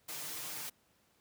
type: noise with comb filter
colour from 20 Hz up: white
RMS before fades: -42 dBFS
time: 0.08-0.7 s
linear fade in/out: 10 ms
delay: 6.6 ms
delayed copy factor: +1
effects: pink hiss -71 dBFS RMS until 1.2 s + high-pass 80 Hz 12 dB/octave